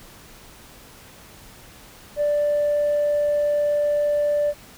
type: tone with tanh clipping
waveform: triangle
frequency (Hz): 587.3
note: D5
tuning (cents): 0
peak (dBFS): -18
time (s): 2.16-4.54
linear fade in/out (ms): 50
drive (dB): 5
effects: pink hiss -46 dBFS RMS until 4.77 s